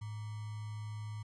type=tone with sample-and-hold; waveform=sine; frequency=106.7 Hz; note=G#2; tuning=47 cents sharp; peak=-39 dBFS; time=0.01-1.23 s; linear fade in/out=10 ms; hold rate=1050 Hz; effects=resampled to 22050 Hz